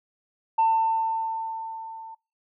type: tone with level ramp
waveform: sine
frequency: 896 Hz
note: A5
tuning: 31 cents sharp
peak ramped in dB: -15 to -38 dBFS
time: 0.58-2.15 s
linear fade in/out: 10 ms
effects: noise-tail reverb RT60 0.3 s tail -25 dB re dry + tanh soft clip ceiling -14 dBFS